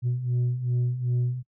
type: beating tone pair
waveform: sine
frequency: 121.1 / 123.7 Hz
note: B2 / B2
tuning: -34 / +3 cents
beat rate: 2.6 Hz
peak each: -27 / -22 dBFS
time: 0.02-1.43 s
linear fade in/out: 50 ms
effects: noise-tail reverb RT60 0.1 s tail -25 dB re dry + tanh soft clip ceiling -20 dBFS